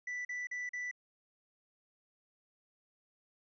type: tone bursts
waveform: triangle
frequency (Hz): 1975.5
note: B6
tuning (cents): 0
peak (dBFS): -35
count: 4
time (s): 0.07-0.913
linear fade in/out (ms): 5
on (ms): 180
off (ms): 41
effects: resampled to 16000 Hz